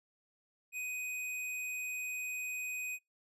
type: tone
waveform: square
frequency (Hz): 2500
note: D#7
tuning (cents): +8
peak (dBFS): -38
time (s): 0.72-2.99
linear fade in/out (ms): 50
effects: noise-tail reverb RT60 0.2 s tail -25 dB re dry + resampled to 32000 Hz